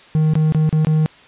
triangle tone with dropouts, 155.8 Hz, D#3, 3 cents sharp, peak -10 dBFS, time 0.15-1.06 s, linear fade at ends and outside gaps 0 ms, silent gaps 0.336-0.354 / 0.523-0.547 / 0.692-0.727 / 0.848-0.87 s, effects white hiss -45 dBFS RMS until 1.27 s + resampled to 8000 Hz

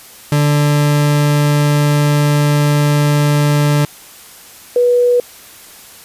40% pulse / sine tone pair in turn, 146.83 / 487.9 Hz, D3 / B4, 0 / -21 cents, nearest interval octave + major sixth, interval 2079 cents, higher second, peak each -9 / -8 dBFS, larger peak second, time 0.32-3.85 / 4.76-5.2 s, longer first, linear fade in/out 2 ms, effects white hiss -38 dBFS RMS until 6.04 s + resampled to 32000 Hz

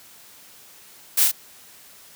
blue noise with echo, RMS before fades -18 dBFS, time 1.17-1.25 s, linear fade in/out 10 ms, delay 33 ms, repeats 2, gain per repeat -2 dB, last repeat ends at 1.316 s, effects white hiss -48 dBFS RMS until 2.15 s + high-pass 80 Hz 12 dB/octave

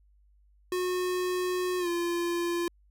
square tone with pitch glide, 363.4 to 344.8 Hz, F#4 to F4, -31 to -22 cents, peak -28 dBFS, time 0.72-2.68 s, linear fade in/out 2 ms, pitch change -91 cents, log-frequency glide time 1.79-1.88 s, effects added 50 Hz sine -59 dBFS peak until 2.9 s

